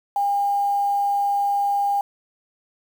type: tone with quantisation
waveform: sine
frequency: 806 Hz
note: G5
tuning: 48 cents sharp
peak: -18 dBFS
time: 0.16-2.01 s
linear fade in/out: 2 ms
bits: 7
effects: none